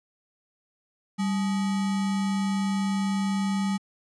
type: tone with sample-and-hold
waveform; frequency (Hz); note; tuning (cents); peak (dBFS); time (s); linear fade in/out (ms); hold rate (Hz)
sine; 196; G3; 0; -23; 1.18-3.78; 20; 1050
effects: resampled to 22050 Hz